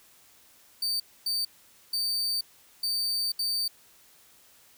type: tone bursts at uneven times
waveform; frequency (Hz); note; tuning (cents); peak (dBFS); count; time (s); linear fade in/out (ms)
40% pulse; 4600; D8; -37; -25; 5; 0.82-1 / 1.26-1.45 / 1.93-2.41 / 2.83-3.32 / 3.39-3.68; 5
effects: white hiss -58 dBFS RMS until 4.77 s